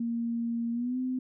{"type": "tone with pitch glide", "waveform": "sine", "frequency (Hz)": [233.1, 255.7], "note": ["A#3", "C4"], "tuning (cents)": [0, -40], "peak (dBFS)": -28, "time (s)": [0, 1.19], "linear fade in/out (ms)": 5, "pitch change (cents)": 160, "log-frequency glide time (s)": [0.72, 0.98], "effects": []}